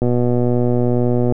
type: click train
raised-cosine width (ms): 2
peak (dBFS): -5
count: 160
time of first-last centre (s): 0.02-1.323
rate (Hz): 122
effects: none